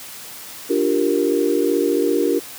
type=chord; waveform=sine; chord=G minor seventh; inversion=second; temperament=equal; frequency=293.7 / 349.2 / 392 / 466.2 Hz; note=D4 / F4 / G4 / Bb4; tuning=0 / 0 / 0 / 0 cents; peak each=-21 dBFS; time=0.69-2.4 s; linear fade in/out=20 ms; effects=white hiss -36 dBFS RMS until 2.58 s + high-pass 100 Hz 12 dB/octave